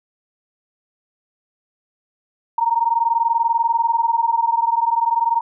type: tone pair together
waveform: sine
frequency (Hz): 917 / 937.4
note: A#5 / A#5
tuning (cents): -29 / +9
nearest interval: unison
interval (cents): 38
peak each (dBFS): -18 / -18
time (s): 2.58-5.41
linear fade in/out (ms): 5
effects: none